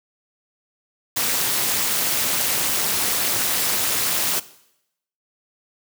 white noise with amplitude modulation, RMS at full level -18 dBFS, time 1.16-4.4 s, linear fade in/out 10 ms, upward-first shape sine, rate 221 Hz, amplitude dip 80%, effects noise-tail reverb RT60 0.8 s tail -18 dB re dry + high-pass 80 Hz 12 dB/octave

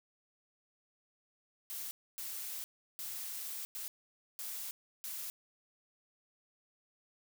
blue noise bursts at uneven times, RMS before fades -42 dBFS, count 6, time 1.7-1.91 / 2.18-2.64 / 2.99-3.65 / 3.75-3.88 / 4.39-4.71 / 5.04-5.3 s, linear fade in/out 0 ms, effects none

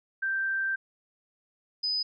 sine tone pair in turn, 1568 / 5001 Hz, G6 / D#8, 0 / +8 cents, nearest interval octave + minor sixth, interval 2008 cents, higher second, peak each -26 dBFS, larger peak neither, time 0.22-0.76 / 1.83-2.03 s, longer first, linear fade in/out 10 ms, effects none

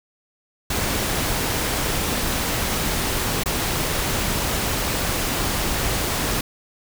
pink noise with dropouts, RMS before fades -23 dBFS, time 0.7-6.41 s, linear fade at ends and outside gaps 5 ms, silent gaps 3.436-3.458 s, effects none

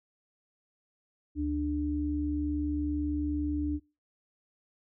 sine tone pair together, 74.1 / 296.4 Hz, D2 / D4, +16 / +16 cents, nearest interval 2 octaves, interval 2400 cents, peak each -33 / -29 dBFS, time 1.35-3.8 s, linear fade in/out 50 ms, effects noise-tail reverb RT60 0.3 s tail -25 dB re dry

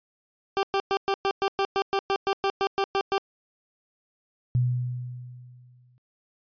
20% pulse tone bursts, 392 Hz, G4, in tune, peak -17 dBFS, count 16, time 0.57-3.18 s, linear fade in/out 0 ms, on 60 ms, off 110 ms
sine tone with exponential decay, 123.9 Hz, B2, 6 cents sharp, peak -18 dBFS, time 4.55-5.98 s, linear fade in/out 0 ms, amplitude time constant 310 ms
effects resampled to 11025 Hz

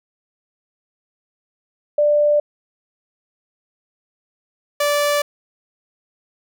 sine / sawtooth tone pair in turn, 591 / 582.5 Hz, D5 / D5, +11 / -14 cents, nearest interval unison, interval 25 cents, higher first, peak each -12 dBFS, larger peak neither, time 1.98-2.4 / 4.8-5.22 s, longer neither, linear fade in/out 5 ms, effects none

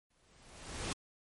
pink noise with exponential growth, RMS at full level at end -35 dBFS, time 0.1-0.93 s, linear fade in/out 5 ms, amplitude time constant 180 ms, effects MP3 48 kbps

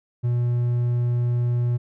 triangle tone, 120.9 Hz, B2, 36 cents flat, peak -17 dBFS, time 0.23-1.78 s, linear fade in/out 20 ms, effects none

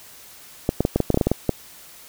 clicks, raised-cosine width 2 ms, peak -4 dBFS, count 12, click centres 0.691 / 0.806 / 0.851 / 0.96 / 1.003 / 1.103 / 1.144 / 1.174 / 1.212 / 1.27 / 1.316 / 1.493 s, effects white hiss -45 dBFS RMS until 2.08 s

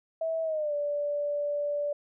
sine tone with pitch glide, 650 to 582.4 Hz, E5 to D5, -24 to -15 cents, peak -27 dBFS, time 0.21-1.93 s, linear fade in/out 5 ms, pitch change -191 cents, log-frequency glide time 0.43-0.74 s, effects none

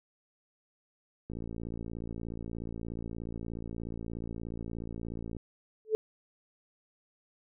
click train, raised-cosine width 3 ms, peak -27 dBFS, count 232, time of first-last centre 1.3-5.367 s, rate 56.8 Hz
sine tone with exponential growth, 436 Hz, A4, 16 cents flat, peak -19 dBFS, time 5.85-5.95 s, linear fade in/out 0 ms, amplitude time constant 20 ms
effects none

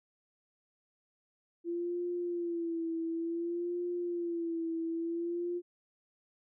sine tone with vibrato, 340 Hz, F4, 46 cents flat, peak -32 dBFS, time 1.64-5.62 s, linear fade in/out 50 ms, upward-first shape sine, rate 0.56 Hz, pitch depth 58 cents each way, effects none

